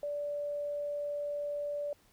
sine tone, 582 Hz, D5, 16 cents flat, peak -33 dBFS, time 0.03-1.93 s, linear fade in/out 2 ms, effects pink hiss -66 dBFS RMS until 2.12 s

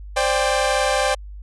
sawtooth chord, C suspended second, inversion none, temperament equal with one note detuned, 523.3 / 587.3 / 793.6 Hz, C5 / D5 / G5, 0 / 0 / +21 cents, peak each -18 dBFS, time 0.16-1.15 s, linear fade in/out 10 ms, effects added 50 Hz sine -33 dBFS peak until 1.42 s + resampled to 24000 Hz

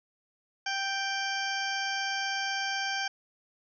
harmonic tone, 784 Hz, G5, in tune, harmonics 1 / 2 / 3 / 4 / 6 / 7 / 8, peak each -35 / -33 / -38 / -38 / -40 / -40 / -44 dBFS, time 0.66-3.08 s, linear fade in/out 5 ms, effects none

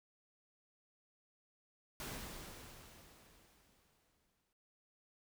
pink noise with exponential decay, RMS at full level -44 dBFS, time 2-4.53 s, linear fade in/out 1 ms, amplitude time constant 550 ms, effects none

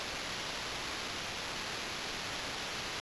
violet noise with sample-and-hold, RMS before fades -39 dBFS, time 0-3 s, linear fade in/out 0 ms, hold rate 8820 Hz, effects resampled to 24000 Hz

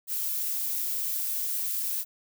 violet noise, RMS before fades -30 dBFS, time 0.07-2.05 s, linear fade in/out 50 ms, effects none

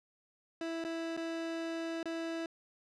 30% pulse tone with dropouts, 329.6 Hz, E4, in tune, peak -33 dBFS, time 0.61-2.46 s, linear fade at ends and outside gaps 2 ms, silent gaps 0.841-0.848 / 1.167-1.174 / 2.03-2.056 s, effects low-pass 5000 Hz 12 dB/octave

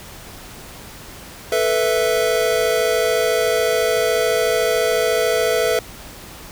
square chord, A suspended second, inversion none, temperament equal, 440 / 493.9 / 659.3 Hz, A4 / B4 / E5, 0 / 0 / 0 cents, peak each -21 dBFS, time 1.52-5.79 s, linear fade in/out 2 ms, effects pink hiss -38 dBFS RMS until 6.51 s

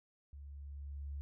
sine tone with level ramp, 70.8 Hz, C#2, 37 cents sharp, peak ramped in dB -48 to -39 dBFS, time 0.33-1.21 s, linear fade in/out 0 ms, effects none

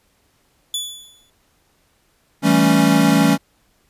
sawtooth tone with exponential decay, 3449 Hz, A7, 35 cents flat, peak -16 dBFS, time 0.74-1.3 s, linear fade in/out 2 ms, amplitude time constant 120 ms
square chord, A dominant seventh, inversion second, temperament equal, 164.81 / 196 / 220 / 277.2 Hz, E3 / G3 / A3 / C#4, 0 / 0 / 0 / 0 cents, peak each -19 / -19 / -19 / -16 dBFS, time 2.42-3.38 s, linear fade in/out 50 ms
effects pink hiss -61 dBFS RMS until 3.89 s + resampled to 32000 Hz

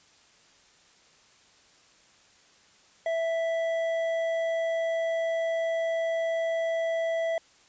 triangle tone with hard clipping, 659.3 Hz, E5, in tune, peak -27 dBFS, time 3.06-7.38 s, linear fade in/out 2 ms, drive 11 dB, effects white hiss -59 dBFS RMS until 7.68 s + resampled to 16000 Hz

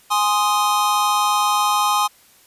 square chord, Ab major, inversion none, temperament equal, 830.6 / 1046.5 / 1244.5 Hz, Ab5 / C6 / Eb6, 0 / 0 / 0 cents, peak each -21 dBFS, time 0.1-2.08 s, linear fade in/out 20 ms, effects white hiss -52 dBFS RMS until 2.46 s + resampled to 32000 Hz

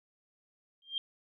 sine tone with exponential growth, 3188 Hz, G7, 28 cents sharp, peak -27 dBFS, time 0.82-0.98 s, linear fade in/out 1 ms, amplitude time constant 34 ms, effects none

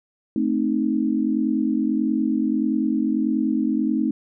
sine chord, A diminished, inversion none, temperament equal, 220 / 261.6 / 311.1 Hz, A3 / C4 / Eb4, 0 / 0 / 0 cents, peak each -23 dBFS, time 0.36-4.11 s, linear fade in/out 2 ms, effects none

